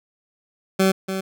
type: tone with echo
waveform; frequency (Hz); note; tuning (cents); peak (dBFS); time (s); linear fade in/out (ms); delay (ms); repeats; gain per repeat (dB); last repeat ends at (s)
20% pulse; 190.9; G3; -46; -10; 0.79-0.92; 10; 290; 1; -9; 1.21
effects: none